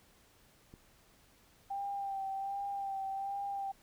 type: click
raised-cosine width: 3 ms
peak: -38 dBFS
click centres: 0.739 s
type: tone with vibrato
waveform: sine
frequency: 788 Hz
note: G5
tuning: 9 cents sharp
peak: -35 dBFS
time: 1.7-3.72 s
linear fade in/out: 10 ms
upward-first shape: sine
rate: 1.3 Hz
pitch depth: 28 cents each way
effects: pink hiss -65 dBFS RMS until 3.82 s